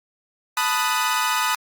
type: chord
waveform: sawtooth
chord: B dominant seventh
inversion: third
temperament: equal with one note detuned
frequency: 880 / 991.8 / 1244.5 / 1480 Hz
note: A5 / B5 / D#6 / F#6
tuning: 0 / +7 / 0 / 0 cents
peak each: -23 / -21 / -20 / -24 dBFS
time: 0.57-1.55 s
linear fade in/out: 2 ms
effects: Opus 48 kbps